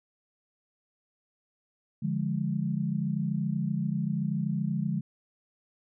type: chord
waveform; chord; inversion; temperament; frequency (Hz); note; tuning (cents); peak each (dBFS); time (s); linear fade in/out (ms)
sine; D diminished; none; equal; 146.83 / 174.61 / 207.7; D3 / F3 / Ab3; 0 / 0 / 0; -31; 2.02-5.01; 10
effects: none